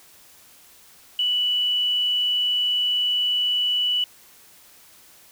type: tone with quantisation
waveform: sine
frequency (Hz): 2960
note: F#7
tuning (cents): 0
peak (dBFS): -19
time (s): 1.19-4.04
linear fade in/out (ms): 2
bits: 8
effects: white hiss -51 dBFS RMS until 5.31 s